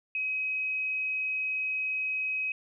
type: tone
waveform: sine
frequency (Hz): 2537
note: D#7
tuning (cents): +33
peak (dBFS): -28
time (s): 0.15-2.52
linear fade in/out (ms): 2
effects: none